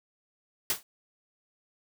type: noise with exponential decay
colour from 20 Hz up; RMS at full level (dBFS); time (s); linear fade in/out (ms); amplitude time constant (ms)
white; -23; 0.7-0.83; 2; 28
effects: none